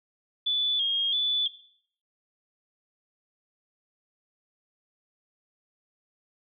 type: tone with vibrato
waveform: sine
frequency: 3358 Hz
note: G#7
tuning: 18 cents sharp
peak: -23 dBFS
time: 0.46-1.48 s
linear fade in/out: 10 ms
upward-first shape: square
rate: 1.5 Hz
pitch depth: 58 cents each way
effects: noise-tail reverb RT60 0.6 s tail -18 dB re dry